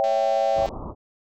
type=chord; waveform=sine; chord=C# diminished; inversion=none; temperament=equal; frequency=554.4 / 659.3 / 784 Hz; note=C#5 / E5 / G5; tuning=0 / 0 / 0 cents; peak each=-23 dBFS; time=0-0.66 s; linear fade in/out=0 ms
type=click train; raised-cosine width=0.2 ms; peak=-23 dBFS; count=147; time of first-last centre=0.04-0.689 s; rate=225 Hz
type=low-pass noise; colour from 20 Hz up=pink; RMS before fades=-34 dBFS; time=0.54-0.95 s; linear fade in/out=50 ms; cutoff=1200 Hz; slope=96 dB/octave
effects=none